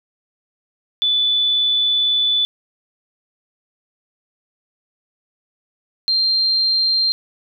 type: tone pair in turn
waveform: sine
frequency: 3482 / 4173 Hz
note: A7 / C8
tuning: -19 / -5 cents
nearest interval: minor third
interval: 314 cents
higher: second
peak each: -14 dBFS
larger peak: neither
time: 1.02-2.45 / 6.08-7.12 s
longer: first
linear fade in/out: 0 ms
effects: none